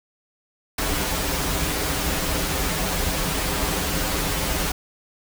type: noise with comb filter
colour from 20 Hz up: pink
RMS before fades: -24 dBFS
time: 0.78-4.72 s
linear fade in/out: 5 ms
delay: 8.6 ms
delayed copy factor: -0.75
effects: none